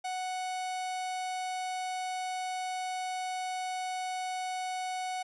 45% pulse tone, 740 Hz, F#5, in tune, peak -33 dBFS, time 0.04-5.23 s, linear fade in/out 10 ms, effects resampled to 24000 Hz

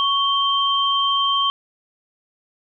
sine tone pair together, 1111 / 3144 Hz, C#6 / G7, +4 / +4 cents, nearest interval octave + tritone, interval 1800 cents, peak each -19 dBFS, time 0-1.5 s, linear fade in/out 0 ms, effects none

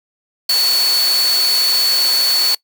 sine tone in noise, 4435 Hz, C#8, in tune, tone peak -12 dBFS, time 0.49-2.55 s, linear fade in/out 5 ms, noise white, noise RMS -21 dBFS, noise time 0.49-2.55 s, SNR +6 dB, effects noise-tail reverb RT60 0.1 s tail -23 dB re dry + high-pass 400 Hz 12 dB/octave

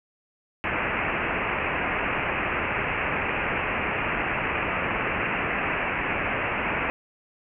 white low-pass noise, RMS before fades -27 dBFS, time 0.64-6.9 s, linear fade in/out 0 ms, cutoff 2700 Hz, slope 96 dB/octave, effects none

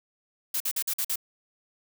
blue noise bursts, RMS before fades -28 dBFS, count 6, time 0.54-1.158 s, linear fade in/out 5 ms, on 63 ms, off 48 ms, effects none

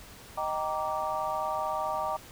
sine chord, Eb major seventh, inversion none, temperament just, 622.3 / 777.8 / 933.4 / 1166.7 Hz, Eb5 / G5 / Bb5 / D6, 0 / -14 / +2 / -12 cents, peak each -34 dBFS, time 0.37-2.17 s, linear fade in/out 10 ms, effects pink hiss -49 dBFS RMS until 2.31 s

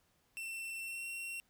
45% pulse tone with pitch glide, 2691 to 2729 Hz, E7 to F7, +35 to -41 cents, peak -40 dBFS, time 0.37-1.4 s, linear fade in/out 0 ms, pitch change +24 cents, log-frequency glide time 0.77-1.06 s, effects pink hiss -74 dBFS RMS until 1.49 s

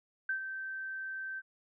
sine tone with ADSR envelope, 1553 Hz, G6, 17 cents flat, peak -29 dBFS, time 0.29-1.42 s, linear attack 4 ms, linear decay 100 ms, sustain -8 dB, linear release 38 ms, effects none

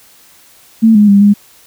sine tone with pitch steps, 223.7 / 208.3 / 200.1 / 204.4 Hz, A3 / G#3 / G3 / G#3, +29 / +5 / +36 / -27 cents, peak -3 dBFS, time 0.82-1.34 s, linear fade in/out 20 ms, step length 130 ms, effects white hiss -44 dBFS RMS until 1.66 s

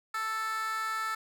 15% pulse tone with high-pass filter, 440.2 Hz, A4, 1 cent sharp, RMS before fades -33 dBFS, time 0.14-1.15 s, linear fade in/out 5 ms, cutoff 1400 Hz, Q 3.5, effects none

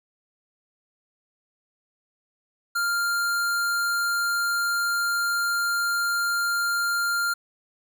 square tone, 1396.9 Hz, F6, in tune, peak -23 dBFS, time 2.75-7.34 s, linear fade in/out 10 ms, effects none

